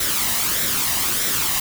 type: noise with flanger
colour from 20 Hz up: white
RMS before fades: -21 dBFS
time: 0-1.6 s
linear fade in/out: 5 ms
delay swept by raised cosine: 0.53 to 1.04 ms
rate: 1.6 Hz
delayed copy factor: +0.5
effects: none